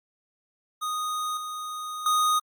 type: tone with level steps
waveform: square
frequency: 1241 Hz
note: D#6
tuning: 5 cents flat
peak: -28 / -33 / -21 dBFS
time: 0.81-2.4 s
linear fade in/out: 20 ms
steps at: 1.37 / 2.06 s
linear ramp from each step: 2 ms
effects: Opus 48 kbps